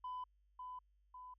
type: tone with echo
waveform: sine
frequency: 1003 Hz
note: B5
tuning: 26 cents sharp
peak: -40 dBFS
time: 0.04-0.24 s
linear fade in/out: 5 ms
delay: 550 ms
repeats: 2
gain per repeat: -5 dB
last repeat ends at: 1.34 s
effects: tanh soft clip ceiling -40 dBFS + added 50 Hz sine -70 dBFS peak until 1.38 s